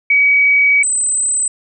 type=tone pair in turn; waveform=sine; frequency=2268 / 8082 Hz; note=C#7 / B8; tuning=+39 / +39 cents; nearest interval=octave + minor seventh; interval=2200 cents; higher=second; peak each=-8 / -13 dBFS; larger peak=first; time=0.1-0.83 / 0.83-1.48 s; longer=first; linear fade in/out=5 ms; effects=none